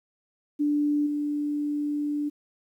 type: tone with level steps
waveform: sine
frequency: 293.7 Hz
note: D4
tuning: in tune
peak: -21 / -25 dBFS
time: 0.59-2.3 s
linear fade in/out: 20 ms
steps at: 1.06 s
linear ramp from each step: 10 ms
effects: 10-bit